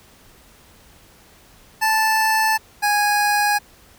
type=tone pair in turn; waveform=25% pulse; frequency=878 / 826.9 Hz; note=A5 / G#5; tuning=-4 / -8 cents; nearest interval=minor second; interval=104 cents; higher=first; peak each=-12 dBFS; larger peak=neither; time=1.81-2.58 / 2.82-3.59 s; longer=neither; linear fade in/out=20 ms; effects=pink hiss -50 dBFS RMS until 3.98 s